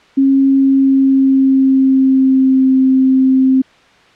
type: tone with pitch glide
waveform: sine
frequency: 271.2 to 262.6 Hz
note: C#4 to C4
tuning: -38 to +6 cents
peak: -7 dBFS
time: 0.17-3.62 s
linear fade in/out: 10 ms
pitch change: -56 cents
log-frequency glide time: 0.48-2.74 s
effects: white hiss -46 dBFS RMS until 4.15 s + low-pass 3000 Hz 12 dB/octave